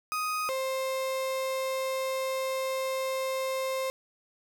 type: tone pair in turn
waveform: 35% pulse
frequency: 1249 / 527.1 Hz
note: D#6 / C5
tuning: +6 / +13 cents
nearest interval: octave + minor third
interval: 1493 cents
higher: first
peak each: -27 dBFS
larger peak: neither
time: 0.12-0.49 / 0.49-3.9 s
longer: second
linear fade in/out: 0 ms
effects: none